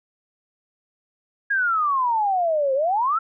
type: exponential two-way sweep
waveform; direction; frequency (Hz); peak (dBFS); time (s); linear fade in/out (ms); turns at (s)
sine; down then up; 1659 to 520 to 1375; -18; 1.5-3.19; 10; 2.74
effects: none